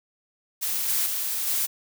blue noise with level steps, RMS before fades -27 / -24 / -28 / -25 dBFS, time 0.61-1.67 s, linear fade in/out 20 ms, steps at 0.88 / 1.06 / 1.47 s, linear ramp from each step 5 ms, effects none

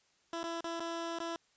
15% pulse tone with dropouts, 334.5 Hz, E4, 25 cents sharp, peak -30 dBFS, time 0.33-1.36 s, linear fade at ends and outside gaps 1 ms, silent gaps 0.432-0.44 / 0.607-0.643 / 0.797-0.803 / 1.187-1.202 s, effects white hiss -71 dBFS RMS until 1.56 s + resampled to 16000 Hz

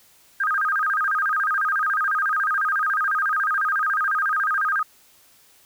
sine tone with vibrato, 1413 Hz, F6, 20 cents sharp, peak -19 dBFS, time 0.4-4.83 s, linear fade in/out 5 ms, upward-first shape square, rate 14 Hz, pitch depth 210 cents each way, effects white hiss -55 dBFS RMS until 5.65 s

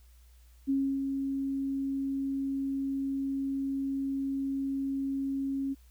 sine tone with ADSR envelope, 272.6 Hz, C#4, 29 cents flat, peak -24 dBFS, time 0.67-5.75 s, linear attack 27 ms, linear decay 300 ms, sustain -5 dB, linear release 28 ms, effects added 60 Hz sine -54 dBFS peak until 5.9 s + white hiss -67 dBFS RMS until 5.9 s

